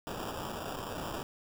blue noise with sample-and-hold, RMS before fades -39 dBFS, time 0.07-1.23 s, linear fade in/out 0 ms, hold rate 2100 Hz, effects none

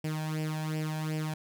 sawtooth tone with flanger, 155.6 Hz, D#3, in tune, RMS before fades -33 dBFS, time 0.04-1.34 s, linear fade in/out 5 ms, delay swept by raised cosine 0.38 to 1.24 ms, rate 2.7 Hz, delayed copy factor +0.7, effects none

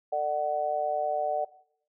harmonic tone, 149.5 Hz, D3, 31 cents sharp, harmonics 3 / 4 / 5, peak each -37 / -29 / -28 dBFS, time 0.12-1.45 s, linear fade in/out 10 ms, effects noise-tail reverb RT60 0.6 s tail -18 dB re dry

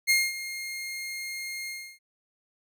sawtooth tone with ADSR envelope, 2131 Hz, C7, 31 cents sharp, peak -15 dBFS, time 0.07-1.99 s, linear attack 31 ms, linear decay 220 ms, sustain -15 dB, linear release 310 ms, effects none

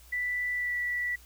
sine tone with pitch glide, 1975.5 to 1956.2 Hz, B6 to B6, 0 to -17 cents, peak -28 dBFS, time 0.12-1.16 s, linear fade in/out 10 ms, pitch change -17 cents, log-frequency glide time 0.53-0.75 s, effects added 60 Hz sine -53 dBFS peak until 1.25 s + white hiss -57 dBFS RMS until 1.25 s

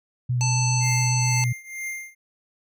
sine tone with vibrato, 123.47 Hz, B2, in tune, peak -20 dBFS, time 0.29-1.53 s, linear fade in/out 10 ms, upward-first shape sine, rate 7.3 Hz, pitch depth 17 cents each way
harmonic tone, 880 Hz, A5, in tune, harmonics 1 / 3 / 5 / 7 / 9, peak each -30 / -31 / -32 / -26 / -36 dBFS, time 0.41-1.44 s, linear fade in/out 0 ms
square tone with tremolo, 2106 Hz, C7, 11 cents sharp, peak -28 dBFS, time 0.8-2.15 s, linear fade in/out 50 ms, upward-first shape triangle, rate 2.1 Hz, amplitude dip 90%
effects none

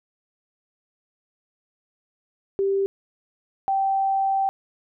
sine tone pair in turn, 392.3 / 778.3 Hz, G4 / G5, +1 / -13 cents, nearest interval octave, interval 1186 cents, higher second, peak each -19 / -19 dBFS, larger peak neither, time 2.59-2.86 / 3.68-4.49 s, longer second, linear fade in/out 0 ms, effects none

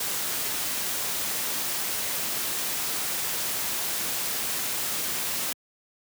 white noise, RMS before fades -29 dBFS, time 0-5.53 s, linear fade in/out 5 ms, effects high-pass 100 Hz 12 dB/octave

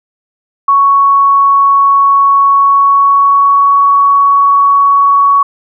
sine tone with pitch glide, 1112 to 1120.4 Hz, C#6 to C#6, +5 to +18 cents, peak -4 dBFS, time 0.68-5.43 s, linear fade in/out 5 ms, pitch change +13 cents, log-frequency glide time 2.55-3.75 s, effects none

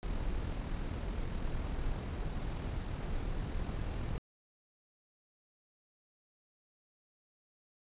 brown noise with amplitude modulation, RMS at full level -35 dBFS, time 0.03-4.18 s, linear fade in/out 0 ms, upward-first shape sine, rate 41 Hz, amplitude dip 30%, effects resampled to 8000 Hz

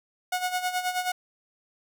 sawtooth tone with tremolo, 729 Hz, F#5, 26 cents flat, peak -20 dBFS, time 0.32-1.12 s, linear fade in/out 5 ms, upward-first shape sine, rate 9.4 Hz, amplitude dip 70%, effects none

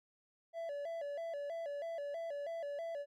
triangle tone with vibrato, 618 Hz, D#5, 12 cents flat, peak -37 dBFS, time 0.53-3.06 s, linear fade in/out 50 ms, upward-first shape square, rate 3.1 Hz, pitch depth 130 cents each way, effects none

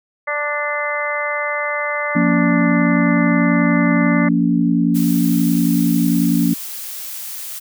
harmonic tone, 293.7 Hz, D4, in tune, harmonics 2 / 3 / 4 / 5 / 6 / 7, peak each -24 / -30 / -25 / -30 / -27 / -23 dBFS, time 0.27-4.29 s, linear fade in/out 10 ms
sine chord, Bb minor, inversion second, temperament equal with one note detuned, 174.61 / 233.1 / 284.2 Hz, F3 / Bb3 / Db4, 0 / 0 / +43 cents, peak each -17 dBFS, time 2.15-6.54 s, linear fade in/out 10 ms
blue noise, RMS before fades -29 dBFS, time 4.94-7.6 s, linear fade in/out 20 ms
effects none

